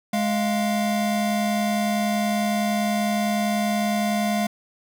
square tone pair together, 209.1 / 698 Hz, G#3 / F5, +12 / -1 cents, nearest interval octave + major sixth, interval 2087 cents, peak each -23 / -26 dBFS, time 0.13-4.47 s, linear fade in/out 5 ms, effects none

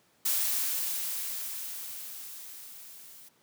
blue noise with level ramp, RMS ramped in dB -27 to -51 dBFS, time 0.25-3.29 s, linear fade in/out 10 ms, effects pink hiss -66 dBFS RMS until 3.42 s + high-pass 150 Hz 12 dB/octave

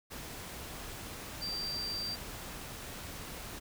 sine tone in noise, 4699 Hz, D8, in tune, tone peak -35 dBFS, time 1.41-2.16 s, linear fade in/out 20 ms, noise pink, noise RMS -44 dBFS, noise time 0.1-3.6 s, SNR +6 dB, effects none

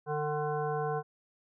harmonic tone, 150 Hz, D3, 37 cents sharp, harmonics 1 / 3 / 5 / 7 / 9 / 10, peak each -36 / -33 / -35 / -39 / -49 / -44 dBFS, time 0.06-1.03 s, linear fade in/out 50 ms, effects none

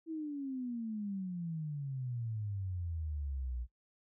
sine exponential sweep, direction down, 329.6 to 58.1 Hz, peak -36 dBFS, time 0.06-3.67 s, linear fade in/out 50 ms, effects noise-tail reverb RT60 0.1 s tail -17 dB re dry

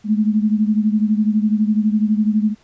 sine beating tone pair, 210.6 / 222.6 Hz, G#3 / A3, +24 / +20 cents, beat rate 12 Hz, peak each -15 / -19 dBFS, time 0.04-2.55 s, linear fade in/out 50 ms, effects pink hiss -55 dBFS RMS until 2.63 s + resampled to 16000 Hz

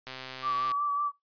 click train, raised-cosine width 0.2 ms, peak -22 dBFS, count 85, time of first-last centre 0.07-0.716 s, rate 130 Hz
sine tone with vibrato, 1156 Hz, D6, 28 cents flat, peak -26 dBFS, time 0.42-1.12 s, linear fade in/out 50 ms, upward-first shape sine, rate 5.4 Hz, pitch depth 26 cents each way
effects noise-tail reverb RT60 0.2 s tail -25 dB re dry + resampled to 11025 Hz

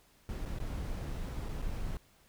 brown noise with dropouts, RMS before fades -37 dBFS, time 0.29-1.97 s, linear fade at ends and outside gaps 1 ms, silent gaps 0.453-0.458 / 0.587-0.601 / 1.487-1.491 / 1.619-1.623 s, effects pink hiss -65 dBFS RMS until 2.28 s

